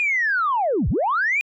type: linear two-way sweep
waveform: sine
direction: down then up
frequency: 2476 to 41.4 to 2476 Hz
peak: -17 dBFS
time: 0-1.41 s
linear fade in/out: 0 ms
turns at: 0.89 s
effects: tanh soft clip ceiling -13 dBFS